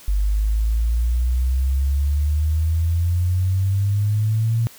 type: exponential sweep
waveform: sine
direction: up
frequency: 49 to 116.54 Hz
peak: -16 dBFS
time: 0.08-4.67 s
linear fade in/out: 0 ms
effects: white hiss -45 dBFS RMS until 4.78 s